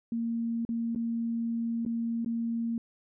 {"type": "tone with dropouts", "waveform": "sine", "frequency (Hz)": 231.1, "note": "A#3", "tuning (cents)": -15, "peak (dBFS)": -28, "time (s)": [0.12, 2.78], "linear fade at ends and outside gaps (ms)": 2, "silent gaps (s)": [[0.651, 0.69], [0.949, 0.959], [1.851, 1.862], [2.247, 2.26]], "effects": []}